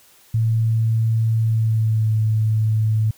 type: tone with pitch glide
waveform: sine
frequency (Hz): 112.4 to 109.26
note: A2 to A2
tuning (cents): +37 to -12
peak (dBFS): -15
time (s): 0.34-3.11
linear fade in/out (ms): 5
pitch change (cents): -49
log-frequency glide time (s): 1.4-2.13
effects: white hiss -52 dBFS RMS until 3.17 s